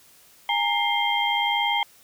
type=tone cluster; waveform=sine; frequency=821 / 922 / 2109 / 3188 Hz; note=G#5 / A#5 / C7 / G7; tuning=-20 / -19 / +13 / +28 cents; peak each=-26 dBFS; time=0.49-1.83 s; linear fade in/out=2 ms; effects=white hiss -54 dBFS RMS until 2.03 s